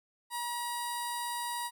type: tone with notch filter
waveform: 15% pulse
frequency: 957 Hz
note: A#5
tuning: 45 cents sharp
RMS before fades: -36 dBFS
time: 0.3-1.71 s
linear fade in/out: 50 ms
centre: 2500 Hz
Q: 0.7
effects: none